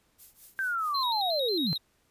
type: noise with tremolo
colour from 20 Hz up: violet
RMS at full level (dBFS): -46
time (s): 0.18-1.07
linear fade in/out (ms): 20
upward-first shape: triangle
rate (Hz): 4.7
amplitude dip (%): 95
type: linear sweep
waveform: sine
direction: down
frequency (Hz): 1588 to 137.9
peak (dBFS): -27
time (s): 0.59-1.73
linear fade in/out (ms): 0
type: tone with vibrato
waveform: triangle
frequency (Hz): 3951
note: B7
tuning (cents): 0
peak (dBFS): -28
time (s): 0.94-1.78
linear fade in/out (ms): 10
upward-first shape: square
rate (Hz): 5.5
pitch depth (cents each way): 71
effects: pink hiss -69 dBFS RMS until 2.1 s + resampled to 32000 Hz